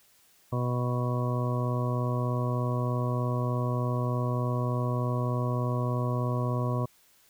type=harmonic tone; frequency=123.3 Hz; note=B2; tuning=2 cents flat; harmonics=1 / 2 / 3 / 4 / 5 / 6 / 8 / 9; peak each=-27 / -35 / -38 / -38 / -37 / -47 / -39 / -38 dBFS; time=0.52-6.86 s; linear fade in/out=10 ms; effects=white hiss -62 dBFS RMS until 7.29 s